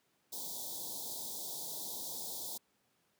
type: band-stop noise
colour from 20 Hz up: white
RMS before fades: -42 dBFS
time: 0.32-2.58 s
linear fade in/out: 10 ms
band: 980 to 3400 Hz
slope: 96 dB/octave
effects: pink hiss -75 dBFS RMS until 3.19 s + high-pass 150 Hz 12 dB/octave